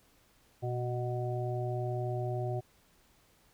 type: harmonic tone with a mistuned harmonic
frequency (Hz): 123.47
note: B2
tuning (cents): 0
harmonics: 1 / 3 / 5 / 6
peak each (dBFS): -33 / -38 / -40 / -41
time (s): 0.62-2.61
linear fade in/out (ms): 20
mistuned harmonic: 1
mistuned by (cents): -36
effects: pink hiss -66 dBFS RMS until 3.53 s